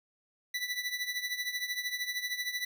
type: tone with tremolo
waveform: 25% pulse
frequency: 1975.5 Hz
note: B6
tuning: in tune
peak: -26 dBFS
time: 0.54-2.65 s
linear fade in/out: 5 ms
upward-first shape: triangle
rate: 13 Hz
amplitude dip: 80%
effects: none